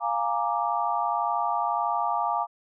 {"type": "chord", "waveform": "sine", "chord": "Bb dominant seventh", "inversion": "second", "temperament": "equal", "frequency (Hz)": [698.5, 830.6, 932.3, 1174.7], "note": ["F5", "Ab5", "Bb5", "D6"], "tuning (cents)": [0, 0, 0, 0], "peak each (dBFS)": -29, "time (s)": [0, 2.47], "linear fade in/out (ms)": 50, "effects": []}